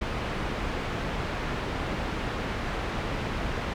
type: low-pass noise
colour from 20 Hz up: pink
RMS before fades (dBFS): -31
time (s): 0.01-3.74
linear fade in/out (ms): 10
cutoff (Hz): 2600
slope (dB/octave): 12
effects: none